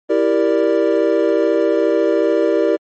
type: chord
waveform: triangle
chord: E half-diminished seventh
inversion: none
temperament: equal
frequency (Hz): 329.6 / 392 / 466.2 / 587.3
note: E4 / G4 / Bb4 / D5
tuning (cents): 0 / 0 / 0 / 0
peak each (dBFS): -16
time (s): 0.09-2.77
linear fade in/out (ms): 20
effects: MP3 32 kbps